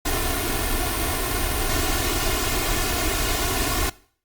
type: noise with comb filter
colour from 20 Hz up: pink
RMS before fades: -23 dBFS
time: 0.05-3.9 s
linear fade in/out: 10 ms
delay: 2.8 ms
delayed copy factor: +0.95
effects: noise-tail reverb RT60 0.5 s tail -20 dB re dry + Opus 48 kbps